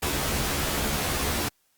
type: noise with comb filter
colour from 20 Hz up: pink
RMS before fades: -27 dBFS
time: 0.02-1.49 s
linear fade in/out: 10 ms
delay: 14 ms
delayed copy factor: +0.85
effects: white hiss -68 dBFS RMS until 1.77 s + Opus 48 kbps